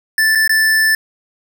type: tone with dropouts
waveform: square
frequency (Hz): 1760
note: A6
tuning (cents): 0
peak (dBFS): -11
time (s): 0.18-0.95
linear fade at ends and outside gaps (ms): 2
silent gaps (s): 0.351-0.355 / 0.477-0.494
effects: none